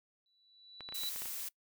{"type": "tone with exponential growth", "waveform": "sine", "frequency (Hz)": 3951, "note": "B7", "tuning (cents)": 0, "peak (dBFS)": -35, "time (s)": [0.26, 1.09], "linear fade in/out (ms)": 1, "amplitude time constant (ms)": 180}
{"type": "clicks", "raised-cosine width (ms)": 0.3, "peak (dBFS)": -30, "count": 7, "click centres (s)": [0.807, 0.889, 0.924, 1.035, 1.161, 1.22, 1.257]}
{"type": "noise", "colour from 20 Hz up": "blue", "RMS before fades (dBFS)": -41, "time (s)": [0.94, 1.49], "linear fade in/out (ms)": 10}
{"effects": ["noise-tail reverb RT60 0.1 s tail -23 dB re dry"]}